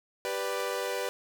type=chord; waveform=sawtooth; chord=G major; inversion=none; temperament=equal; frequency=392 / 493.9 / 587.3 Hz; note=G4 / B4 / D5; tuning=0 / 0 / 0 cents; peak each=-32 / -29 / -32 dBFS; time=0.25-1.09 s; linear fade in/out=0 ms; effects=none

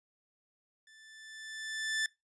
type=tone with level ramp; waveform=sawtooth; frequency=1760 Hz; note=A6; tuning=in tune; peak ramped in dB=-54 to -25 dBFS; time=0.87-2.06 s; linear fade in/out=2 ms; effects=noise-tail reverb RT60 0.2 s tail -22 dB re dry + resampled to 22050 Hz

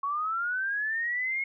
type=linear sweep; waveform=sine; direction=up; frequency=1099 to 2176 Hz; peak=-27 dBFS; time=0.03-1.44 s; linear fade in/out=5 ms; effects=none

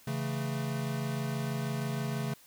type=chord; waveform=square; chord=A major; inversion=first; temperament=equal with one note detuned; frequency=138.59 / 164.81 / 218.6 Hz; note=C#3 / E3 / A3; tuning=0 / 0 / -11 cents; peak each=-34 / -40 / -38 dBFS; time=0.07-2.34 s; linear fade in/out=5 ms; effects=white hiss -58 dBFS RMS until 2.46 s

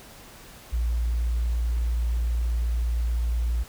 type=tone; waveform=sine; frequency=58.27 Hz; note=A#1; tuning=in tune; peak=-21 dBFS; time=0.72-3.64 s; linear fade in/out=20 ms; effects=tanh soft clip ceiling -17 dBFS + pink hiss -47 dBFS RMS until 3.68 s

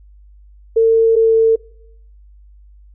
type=tone pair in turn; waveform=sine; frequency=451.6 / 449.3 Hz; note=A4 / A4; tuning=+45 / +36 cents; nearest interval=unison; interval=9 cents; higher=first; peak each=-8 dBFS; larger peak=neither; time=0.76-1.16 / 1.16-1.56 s; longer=neither; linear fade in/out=10 ms; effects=noise-tail reverb RT60 0.7 s tail -23 dB re dry + added 50 Hz sine -41 dBFS peak until 2.94 s

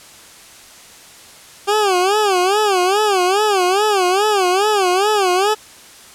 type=tone with vibrato; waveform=20% pulse; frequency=392 Hz; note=G4; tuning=in tune; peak=-8 dBFS; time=1.67-5.55 s; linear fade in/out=20 ms; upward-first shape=sine; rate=2.4 Hz; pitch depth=160 cents each way; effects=white hiss -41 dBFS RMS until 6.14 s + low-pass 10000 Hz 12 dB/octave

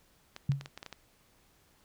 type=clicks; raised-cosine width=0.2 ms; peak=-25 dBFS; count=8; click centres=0.364 / 0.519 / 0.611 / 0.659 / 0.776 / 0.829 / 0.863 / 0.927 s
type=tone with exponential decay; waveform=sine; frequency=138.59 Hz; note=C#3; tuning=in tune; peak=-21 dBFS; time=0.49-0.69 s; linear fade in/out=5 ms; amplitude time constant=42 ms
effects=pink hiss -66 dBFS RMS until 1.84 s

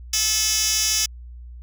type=tone with high-pass filter; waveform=10% pulse; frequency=433.1 Hz; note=A4; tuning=27 cents flat; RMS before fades=-21 dBFS; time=0.13-1.06 s; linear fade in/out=5 ms; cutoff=4700 Hz; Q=3.6; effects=added 60 Hz sine -36 dBFS peak until 1.62 s

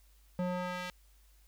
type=tone with band-pass filter sweep; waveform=square; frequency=180 Hz; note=F#3; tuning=47 cents flat; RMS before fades=-36 dBFS; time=0.39-0.9 s; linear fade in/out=0 ms; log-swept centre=390 to 2800 Hz; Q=0.73; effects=added 50 Hz sine -60 dBFS peak until 1.47 s + white hiss -69 dBFS RMS until 1.47 s

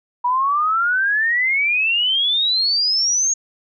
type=exponential sweep; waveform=sine; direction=up; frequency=963 to 6645 Hz; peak=-15 dBFS; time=0.24-3.34 s; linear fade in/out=10 ms; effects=none

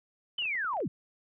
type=linear sweep; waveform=sine; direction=down; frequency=3071 to 106.7 Hz; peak=-29 dBFS; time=0.38-0.88 s; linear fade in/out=5 ms
type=clicks; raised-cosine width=0.5 ms; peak=-38 dBFS; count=8; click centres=0.387 / 0.423 / 0.455 / 0.553 / 0.645 / 0.735 / 0.77 / 0.804 s
effects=none

